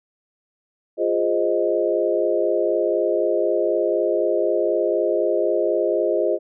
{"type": "chord", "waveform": "sine", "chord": "F minor seventh", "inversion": "none", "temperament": "equal with one note detuned", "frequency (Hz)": [349.2, 413.2, 523.3, 622.3], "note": ["F4", "Ab4", "C5", "Eb5"], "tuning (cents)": [0, -9, 0, 0], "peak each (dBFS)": [-23, -23, -24, -22], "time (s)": [0.97, 6.39], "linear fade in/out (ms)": 50, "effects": []}